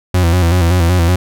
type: tone with vibrato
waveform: 40% pulse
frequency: 87.31 Hz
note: F2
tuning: in tune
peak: -8 dBFS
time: 0.14-1.16 s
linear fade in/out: 5 ms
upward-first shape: square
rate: 5.3 Hz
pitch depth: 66 cents each way
effects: none